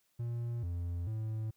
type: tone with pitch steps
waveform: triangle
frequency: 118.3 / 86.6 / 109.8 Hz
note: A#2 / F2 / A2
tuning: +26 / -14 / -3 cents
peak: -32 dBFS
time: 0.19-1.51 s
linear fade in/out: 10 ms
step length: 440 ms
effects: white hiss -75 dBFS RMS until 1.56 s

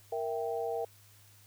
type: chord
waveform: sine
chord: E diminished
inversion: second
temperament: equal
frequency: 466.2 / 659.3 / 784 Hz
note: Bb4 / E5 / G5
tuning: 0 / 0 / 0 cents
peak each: -34 / -37 / -38 dBFS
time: 0.12-0.85 s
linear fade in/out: 5 ms
effects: added 102 Hz sine -60 dBFS peak until 1.46 s + white hiss -61 dBFS RMS until 1.46 s

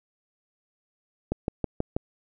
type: click train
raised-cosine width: 2 ms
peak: -12 dBFS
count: 5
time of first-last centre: 1.32-1.965 s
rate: 6.2 Hz
effects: none

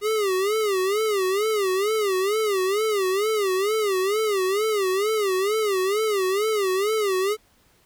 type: tone with vibrato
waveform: square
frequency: 404 Hz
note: G#4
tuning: 48 cents flat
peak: -21 dBFS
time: 0.01-7.37 s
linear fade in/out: 50 ms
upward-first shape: sine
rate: 2.2 Hz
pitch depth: 150 cents each way
effects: pink hiss -60 dBFS RMS until 7.85 s

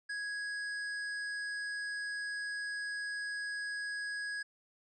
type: tone with hard clipping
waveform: sine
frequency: 1661.2 Hz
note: G#6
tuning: in tune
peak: -38 dBFS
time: 0.09-4.43 s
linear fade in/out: 10 ms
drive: 11 dB
effects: resampled to 22050 Hz

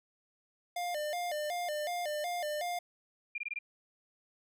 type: tone with vibrato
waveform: square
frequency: 650 Hz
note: E5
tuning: 24 cents flat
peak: -34 dBFS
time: 0.76-2.79 s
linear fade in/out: 5 ms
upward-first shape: square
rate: 2.7 Hz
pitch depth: 140 cents each way
type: tone bursts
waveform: sine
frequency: 2400 Hz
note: D7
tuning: 37 cents sharp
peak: -34 dBFS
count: 5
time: 3.35-3.589 s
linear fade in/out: 5 ms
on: 31 ms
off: 21 ms
effects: none

